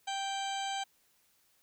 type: harmonic tone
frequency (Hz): 784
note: G5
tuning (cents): 0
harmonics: 1 / 2 / 3 / 4 / 5 / 6 / 8 / 9 / 10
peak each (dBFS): -35 / -44 / -46 / -41 / -47 / -52 / -49 / -55 / -48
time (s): 0.07-0.84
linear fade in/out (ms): 10
effects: white hiss -70 dBFS RMS until 1.62 s